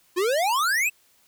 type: exponential sweep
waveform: square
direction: up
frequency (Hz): 340.4 to 2700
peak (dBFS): -21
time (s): 0.16-0.9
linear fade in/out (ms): 20
effects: white hiss -61 dBFS RMS until 1.27 s